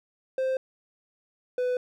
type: tone pair in turn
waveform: triangle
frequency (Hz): 523.3 / 498.9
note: C5 / B4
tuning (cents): 0 / +17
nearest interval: minor second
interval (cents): 83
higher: first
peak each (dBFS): -22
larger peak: neither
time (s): 0.38-0.57 / 1.58-1.77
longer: neither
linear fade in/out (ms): 2
effects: none